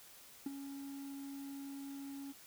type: tone with ADSR envelope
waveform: triangle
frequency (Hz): 277.2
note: C#4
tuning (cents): 0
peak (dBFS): -32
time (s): 0.46-2.33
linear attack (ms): 4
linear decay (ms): 20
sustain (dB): -10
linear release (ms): 22
effects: white hiss -58 dBFS RMS until 2.46 s